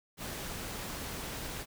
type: noise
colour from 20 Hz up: pink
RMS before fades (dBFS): -40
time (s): 0.17-1.66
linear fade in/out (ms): 50
effects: none